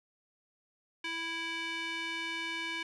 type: tone with band-pass filter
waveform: square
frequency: 330 Hz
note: E4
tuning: 2 cents sharp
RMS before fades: -37 dBFS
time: 1.04-2.83 s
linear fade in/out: 5 ms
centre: 2500 Hz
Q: 2.4
effects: resampled to 24000 Hz + 10-bit